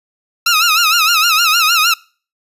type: tone with vibrato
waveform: 15% pulse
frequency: 1324 Hz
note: E6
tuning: 7 cents sharp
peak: -3 dBFS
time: 0.46-1.94 s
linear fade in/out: 5 ms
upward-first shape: sine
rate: 6.5 Hz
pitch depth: 120 cents each way
effects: noise-tail reverb RT60 0.4 s tail -24 dB re dry + resampled to 32000 Hz